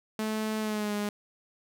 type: tone with pitch glide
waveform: sawtooth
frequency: 217 to 206.8 Hz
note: A3 to G#3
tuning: -24 to -7 cents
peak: -25 dBFS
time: 0.19-1.09 s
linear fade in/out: 2 ms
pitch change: -83 cents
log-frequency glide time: 0.6-0.94 s
effects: none